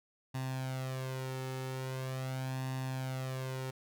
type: tone with flanger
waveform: sawtooth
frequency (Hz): 130.81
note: C3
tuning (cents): 0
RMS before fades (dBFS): -38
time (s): 0.34-3.71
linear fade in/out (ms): 10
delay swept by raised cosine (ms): 1.1 to 2.3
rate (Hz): 0.42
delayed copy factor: +0.65
effects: none